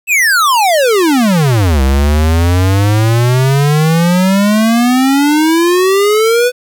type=exponential two-way sweep; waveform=square; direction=down then up; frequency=2691 to 65.41 to 501 Hz; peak=-8 dBFS; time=0.07-6.52 s; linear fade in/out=50 ms; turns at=1.82 s; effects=8-bit